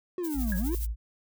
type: linear two-way sweep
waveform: triangle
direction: down then up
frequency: 370 to 174.61 to 370 Hz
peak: -27 dBFS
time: 0.18-0.75 s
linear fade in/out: 2 ms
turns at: 0.57 s
type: noise with tremolo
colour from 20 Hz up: violet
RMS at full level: -37 dBFS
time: 0.23-0.87 s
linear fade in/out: 20 ms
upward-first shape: triangle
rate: 12 Hz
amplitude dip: 70%
type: tone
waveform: sine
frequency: 55.5 Hz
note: A1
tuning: 16 cents sharp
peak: -28 dBFS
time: 0.34-0.96 s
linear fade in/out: 50 ms
type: tone with exponential decay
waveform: sine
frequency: 1654 Hz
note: G#6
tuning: 8 cents flat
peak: -31 dBFS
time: 0.52-0.65 s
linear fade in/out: 2 ms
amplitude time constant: 28 ms
effects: none